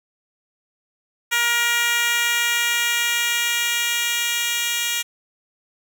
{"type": "tone with high-pass filter sweep", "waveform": "10% pulse", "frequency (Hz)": 473.4, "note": "A#4", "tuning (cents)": 27, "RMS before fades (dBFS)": -21, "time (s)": [1.31, 5.03], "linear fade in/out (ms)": 20, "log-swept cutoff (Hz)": [1600, 3100], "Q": 0.99, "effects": []}